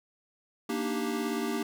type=chord; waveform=square; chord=Eb major seventh; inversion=second; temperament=equal; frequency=233.1 / 293.7 / 311.1 / 392 Hz; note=Bb3 / D4 / Eb4 / G4; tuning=0 / 0 / 0 / 0 cents; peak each=-34 / -36 / -39 / -35 dBFS; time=0.69-1.63 s; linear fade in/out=5 ms; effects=none